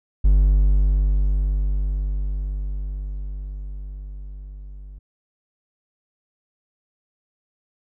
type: tone with level ramp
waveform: triangle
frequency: 49 Hz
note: G1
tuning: in tune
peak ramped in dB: -9 to -34 dBFS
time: 0.24-4.99 s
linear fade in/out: 10 ms
effects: none